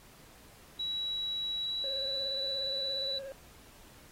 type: tone with pitch glide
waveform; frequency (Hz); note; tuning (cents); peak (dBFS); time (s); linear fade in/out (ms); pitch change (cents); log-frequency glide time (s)
sine; 3900 to 3952; B7 to B7; -23 to 0; -32; 0.79-3.19; 10; +23; 1.6-2.18
type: tone with vibrato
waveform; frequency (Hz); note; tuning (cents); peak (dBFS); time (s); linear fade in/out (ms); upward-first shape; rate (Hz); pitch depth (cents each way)
triangle; 542; C#5; -39; -38; 1.84-3.32; 0; sine; 17; 44
effects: pink hiss -57 dBFS RMS until 4.11 s + AAC 48 kbps